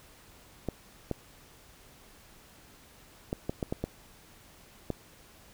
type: clicks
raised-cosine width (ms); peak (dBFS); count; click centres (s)
2; -17; 8; 0.687 / 1.113 / 3.329 / 3.495 / 3.628 / 3.725 / 3.84 / 4.903
effects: pink hiss -56 dBFS RMS until 5.53 s